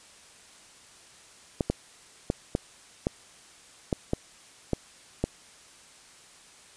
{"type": "clicks", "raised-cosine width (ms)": 2, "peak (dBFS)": -11, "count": 9, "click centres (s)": [1.608, 1.7, 2.301, 2.551, 3.069, 3.928, 4.134, 4.733, 5.24], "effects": ["white hiss -53 dBFS RMS until 6.76 s", "resampled to 22050 Hz"]}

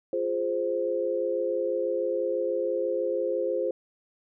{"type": "chord", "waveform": "sine", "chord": "F minor", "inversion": "none", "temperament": "equal", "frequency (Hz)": [349.2, 415.3, 523.3], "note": ["F4", "Ab4", "C5"], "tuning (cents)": [0, 0, 0], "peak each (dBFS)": [-31, -31, -27], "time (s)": [0.13, 3.71], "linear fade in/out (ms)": 2, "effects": []}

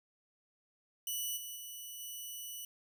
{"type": "tone with level steps", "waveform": "5% pulse", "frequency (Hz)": 2960, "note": "F#7", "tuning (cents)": 0, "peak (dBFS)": [-27, -34, -36, -34], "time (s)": [1.07, 2.65], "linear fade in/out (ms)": 2, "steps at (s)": [1.36, 1.55, 1.99], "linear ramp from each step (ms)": 20, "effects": []}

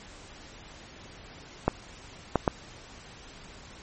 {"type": "clicks", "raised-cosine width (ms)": 1, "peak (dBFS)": -7, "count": 3, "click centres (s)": [1.68, 2.357, 2.478], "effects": ["pink hiss -48 dBFS RMS until 3.82 s", "MP3 32 kbps"]}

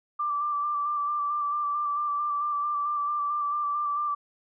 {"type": "tone with vibrato", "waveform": "sine", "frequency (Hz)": 1174.7, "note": "D6", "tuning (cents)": 0, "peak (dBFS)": -25, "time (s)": [0.19, 4.15], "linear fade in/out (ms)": 10, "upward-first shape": "square", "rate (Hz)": 4.5, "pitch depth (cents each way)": 20, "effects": []}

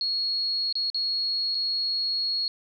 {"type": "tone with dropouts", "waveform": "sine", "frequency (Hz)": 4319, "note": "C#8", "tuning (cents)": -46, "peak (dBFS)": -24, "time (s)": [0.01, 2.48], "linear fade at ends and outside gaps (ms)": 1, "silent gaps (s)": [[0.726, 0.754], [0.901, 0.945], [1.547, 1.551]], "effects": []}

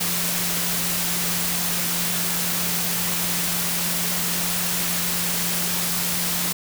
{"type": "tone in noise", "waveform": "sine", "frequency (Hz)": 174.61, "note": "F3", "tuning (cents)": 0, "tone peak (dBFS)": -31, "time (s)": [0, 6.53], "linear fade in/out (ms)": 10, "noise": "white", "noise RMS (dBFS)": -24, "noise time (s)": [0, 6.53], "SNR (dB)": -10, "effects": []}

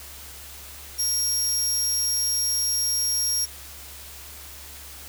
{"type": "tone", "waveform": "25% pulse", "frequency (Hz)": 5600, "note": "F8", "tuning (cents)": 4, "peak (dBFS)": -17, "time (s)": [0.98, 3.46], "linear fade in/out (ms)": 20, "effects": ["added 70 Hz sine -46 dBFS peak until 5.08 s", "white hiss -42 dBFS RMS until 5.08 s"]}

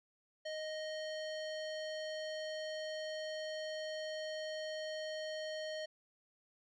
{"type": "tone with low-pass filter", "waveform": "square", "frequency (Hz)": 622.3, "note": "D#5", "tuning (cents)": 0, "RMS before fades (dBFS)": -42, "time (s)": [0.45, 5.86], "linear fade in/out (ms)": 10, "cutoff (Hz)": 4500, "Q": 2.1, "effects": []}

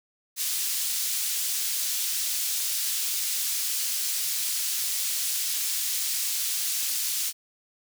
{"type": "high-pass noise", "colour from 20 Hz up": "pink", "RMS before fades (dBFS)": -28, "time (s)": [0.36, 7.33], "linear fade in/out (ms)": 50, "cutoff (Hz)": 4700, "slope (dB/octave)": 12, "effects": []}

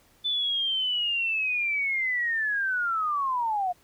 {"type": "linear sweep", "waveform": "sine", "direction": "down", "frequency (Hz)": [3520, 698.5], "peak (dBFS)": -24, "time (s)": [0.24, 3.73], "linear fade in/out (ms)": 20, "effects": ["pink hiss -61 dBFS RMS until 3.83 s"]}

